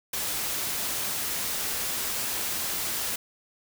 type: noise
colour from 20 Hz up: white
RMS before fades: -30 dBFS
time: 0.13-3.16 s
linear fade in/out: 5 ms
effects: none